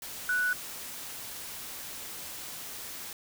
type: tone in noise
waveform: sine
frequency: 1480 Hz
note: F#6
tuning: in tune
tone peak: -25 dBFS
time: 0.29-0.53 s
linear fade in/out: 2 ms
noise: white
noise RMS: -41 dBFS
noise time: 0.02-3.13 s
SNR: +13 dB
effects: none